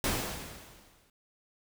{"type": "noise with exponential decay", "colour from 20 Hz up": "pink", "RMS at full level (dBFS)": -28, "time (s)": [0.04, 1.1], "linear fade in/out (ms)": 2, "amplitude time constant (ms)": 230, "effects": []}